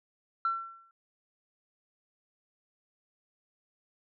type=tone with exponential decay; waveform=sine; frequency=1350 Hz; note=E6; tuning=41 cents sharp; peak=-23 dBFS; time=0.45-0.91 s; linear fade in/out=2 ms; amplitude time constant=100 ms; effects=tanh soft clip ceiling -21 dBFS